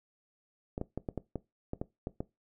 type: clicks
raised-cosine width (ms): 2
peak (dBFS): -21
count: 10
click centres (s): 0.779 / 0.814 / 0.976 / 1.088 / 1.177 / 1.357 / 1.734 / 1.815 / 2.071 / 2.205
effects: noise-tail reverb RT60 0.2 s tail -19 dB re dry